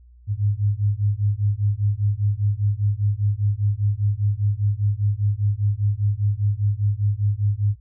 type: beating tone pair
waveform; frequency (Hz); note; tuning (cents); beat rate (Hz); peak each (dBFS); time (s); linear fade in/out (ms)
sine; 100.5 / 105.5; G2 / G#2; +44 / +28; 5; -21; 0.27-7.76; 50
effects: added 60 Hz sine -46 dBFS peak until 7.8 s